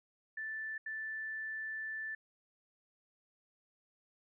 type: tone bursts at uneven times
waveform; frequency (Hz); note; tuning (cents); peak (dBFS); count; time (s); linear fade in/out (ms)
sine; 1760; A6; 0; -38; 2; 0.37-0.78 / 0.86-2.15; 5
effects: none